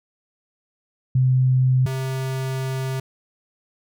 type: tone pair in turn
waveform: sine / square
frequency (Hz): 128.9 / 132.07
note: C3 / C3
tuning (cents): -26 / +17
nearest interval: unison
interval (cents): 43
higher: second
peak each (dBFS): -14 / -24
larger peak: first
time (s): 1.15-1.86 / 1.86-3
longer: second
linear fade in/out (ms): 5
effects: none